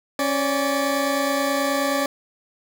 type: tone pair together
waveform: 20% pulse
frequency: 274.8 / 579 Hz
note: C#4 / D5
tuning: -15 / -25 cents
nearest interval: octave + minor second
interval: 1290 cents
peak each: -18 dBFS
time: 0.19-2.06 s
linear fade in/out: 2 ms
effects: none